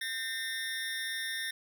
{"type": "tone with amplitude modulation", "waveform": "25% pulse", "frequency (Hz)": 1821, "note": "A#6", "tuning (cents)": -41, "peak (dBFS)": -27, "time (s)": [0.01, 1.51], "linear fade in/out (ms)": 5, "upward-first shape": "sine", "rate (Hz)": 247, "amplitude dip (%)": 70, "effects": []}